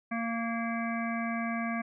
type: harmonic tone with a mistuned harmonic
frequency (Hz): 230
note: A#3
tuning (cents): -23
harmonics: 1 / 3 / 5 / 7 / 9 / 10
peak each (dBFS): -32 / -37 / -39 / -40 / -42 / -42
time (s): 0.11-1.82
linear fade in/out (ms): 10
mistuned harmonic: 7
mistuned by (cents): +27
effects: none